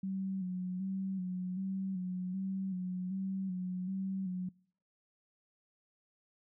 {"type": "tone with vibrato", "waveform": "sine", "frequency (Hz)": 187.1, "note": "F#3", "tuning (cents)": 20, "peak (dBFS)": -34, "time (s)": [0.03, 4.49], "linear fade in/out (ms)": 5, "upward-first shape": "square", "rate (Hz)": 1.3, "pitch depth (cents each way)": 42, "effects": ["noise-tail reverb RT60 0.6 s tail -25 dB re dry"]}